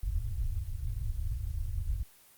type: low-pass noise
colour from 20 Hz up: pink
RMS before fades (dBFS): -33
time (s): 0.03-2.03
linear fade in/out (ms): 5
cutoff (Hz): 110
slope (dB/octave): 48
effects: white hiss -59 dBFS RMS until 2.37 s + Opus 24 kbps